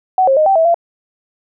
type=tone with pitch steps; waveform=sine; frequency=749 / 537 / 618 / 777 / 651 / 682 Hz; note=F#5 / C5 / D#5 / G5 / E5 / F5; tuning=+21 / +45 / -12 / -16 / -22 / -41 cents; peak=-8 dBFS; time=0.18-0.744 s; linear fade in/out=2 ms; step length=94 ms; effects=none